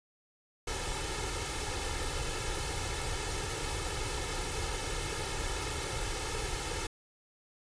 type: noise with comb filter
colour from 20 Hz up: pink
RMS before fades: -35 dBFS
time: 0.67-6.87 s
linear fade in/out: 5 ms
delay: 2.3 ms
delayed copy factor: +0.75
effects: resampled to 22050 Hz